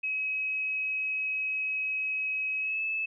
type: tone with pitch glide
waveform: sine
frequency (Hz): 2551 to 2609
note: D#7 to E7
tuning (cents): +43 to -18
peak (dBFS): -28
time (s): 0.03-3.06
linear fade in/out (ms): 10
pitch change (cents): +39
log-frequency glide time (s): 2.59-2.82
effects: none